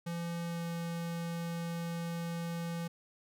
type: tone with pitch glide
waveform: square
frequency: 170 to 168.92 Hz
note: F3 to E3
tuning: -46 to +43 cents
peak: -36 dBFS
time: 0.06-2.88 s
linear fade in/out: 10 ms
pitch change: -11 cents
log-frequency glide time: 0.46-0.64 s
effects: none